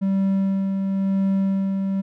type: tone with tremolo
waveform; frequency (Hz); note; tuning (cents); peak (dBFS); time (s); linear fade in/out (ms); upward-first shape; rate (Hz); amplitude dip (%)
triangle; 194; G3; -18; -15; 0.01-2.02; 20; sine; 0.97; 35
effects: none